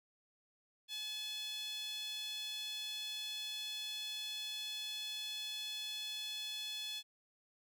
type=tone with high-pass filter; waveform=sawtooth; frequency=857 Hz; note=A5; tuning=46 cents flat; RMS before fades=-43 dBFS; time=0.88-7.03 s; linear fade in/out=50 ms; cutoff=3400 Hz; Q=4.7; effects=none